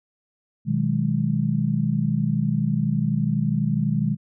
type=chord; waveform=sine; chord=G# minor seventh; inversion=first; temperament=equal with one note detuned; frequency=123.47 / 155.56 / 187.58 / 207.7 Hz; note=B2 / D#3 / F#3 / G#3; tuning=0 / 0 / +24 / 0 cents; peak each=-26 / -23 / -29 / -24 dBFS; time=0.65-4.17 s; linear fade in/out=50 ms; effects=none